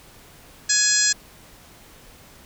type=harmonic tone; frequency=839 Hz; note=G#5; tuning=17 cents sharp; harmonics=2 / 3 / 4 / 5 / 6 / 7 / 8 / 9; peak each=-24 / -33 / -32 / -26 / -24 / -25 / -25 / -21 dBFS; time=0.69-1.13 s; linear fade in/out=10 ms; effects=pink hiss -48 dBFS RMS until 2.45 s